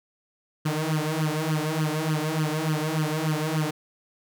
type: tone with flanger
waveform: sawtooth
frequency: 155.56 Hz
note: D#3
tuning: in tune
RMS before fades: -26 dBFS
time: 0.65-3.71 s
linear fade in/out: 10 ms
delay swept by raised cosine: 0.64 to 4.64 ms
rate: 3.4 Hz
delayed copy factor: +0.9
effects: none